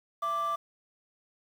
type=tone pair together; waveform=triangle; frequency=668.1 / 1174.7 Hz; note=E5 / D6; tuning=+23 / 0 cents; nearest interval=minor seventh; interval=977 cents; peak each=-34 / -25 dBFS; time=0.22-0.56 s; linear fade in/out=10 ms; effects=tanh soft clip ceiling -24 dBFS + 9-bit